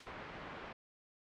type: noise with exponential decay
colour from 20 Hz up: white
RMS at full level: -48 dBFS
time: 0-0.24 s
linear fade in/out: 5 ms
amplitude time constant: 52 ms
type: low-pass noise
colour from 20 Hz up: white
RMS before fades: -48 dBFS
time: 0.06-0.73 s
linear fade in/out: 10 ms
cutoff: 1600 Hz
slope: 12 dB/octave
effects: low-pass 4000 Hz 12 dB/octave